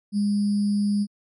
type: tone with sample-and-hold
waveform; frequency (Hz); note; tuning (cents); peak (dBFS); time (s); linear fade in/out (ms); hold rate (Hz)
sine; 204.7; G#3; -25; -19; 0.12-1.07; 50; 4900
effects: MP3 48 kbps